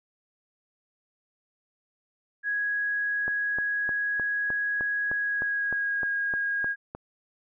sine tone with pitch glide, 1661.2 to 1635.5 Hz, G#6 to G#6, 0 to -27 cents, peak -25 dBFS, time 2.43-6.76 s, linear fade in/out 50 ms, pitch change -27 cents, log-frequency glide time 5.15-6.1 s
click train, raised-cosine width 1 ms, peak -22 dBFS, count 13, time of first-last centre 3.28-6.95 s, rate 3.27 Hz
effects none

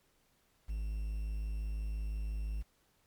triangle tone with quantisation, 52.9 Hz, G#1, 33 cents sharp, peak -32 dBFS, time 0.68-2.63 s, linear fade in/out 20 ms, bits 10, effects pink hiss -72 dBFS RMS until 3.06 s + MP3 96 kbps

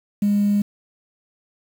sine tone, 204.4 Hz, G#3, 27 cents flat, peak -14 dBFS, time 0.22-0.62 s, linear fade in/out 5 ms, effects tanh soft clip ceiling -12 dBFS + 7-bit

